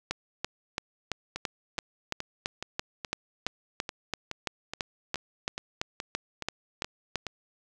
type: two click trains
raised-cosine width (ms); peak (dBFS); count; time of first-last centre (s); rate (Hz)
0.2; -12 / -17; 22 / 15; 0.11-7.157 / 1.36-7.267; 2.98 / 2.37
effects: none